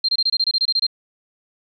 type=tone bursts; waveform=sine; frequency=4179 Hz; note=C8; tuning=3 cents flat; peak=-15 dBFS; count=12; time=0.04-0.867 s; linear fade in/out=5 ms; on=46 ms; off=25 ms; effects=none